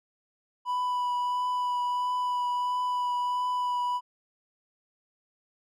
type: tone with vibrato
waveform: triangle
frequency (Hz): 987.8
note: B5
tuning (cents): 0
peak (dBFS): -24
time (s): 0.65-4.01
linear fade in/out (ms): 50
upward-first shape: triangle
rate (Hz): 1.5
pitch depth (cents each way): 14
effects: none